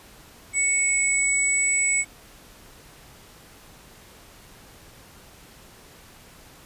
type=tone pair together; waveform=sine; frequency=2215 / 7893 Hz; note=C#7 / B8; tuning=-2 / -2 cents; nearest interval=octave + minor seventh; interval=2200 cents; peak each=-22 dBFS; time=0.53-2.05 s; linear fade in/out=50 ms; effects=pink hiss -49 dBFS RMS until 6.65 s + resampled to 32000 Hz